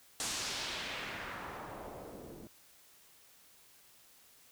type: noise with low-pass filter sweep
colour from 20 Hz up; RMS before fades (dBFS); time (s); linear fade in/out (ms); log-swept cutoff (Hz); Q
white; -42; 0.2-2.47; 0; 8200 to 320; 1.3
effects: white hiss -62 dBFS RMS until 4.51 s